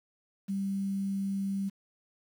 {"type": "tone with quantisation", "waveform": "sine", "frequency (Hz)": 196, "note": "G3", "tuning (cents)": 0, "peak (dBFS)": -29, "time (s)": [0.48, 1.7], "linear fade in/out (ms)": 20, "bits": 9, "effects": []}